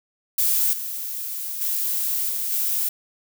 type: noise with level steps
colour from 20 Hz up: violet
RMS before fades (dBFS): -20 / -30 / -24 / -26 / -23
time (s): 0.38-2.89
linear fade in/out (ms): 5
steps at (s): 0.73 / 1.61 / 2.29 / 2.52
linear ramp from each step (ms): 2
effects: none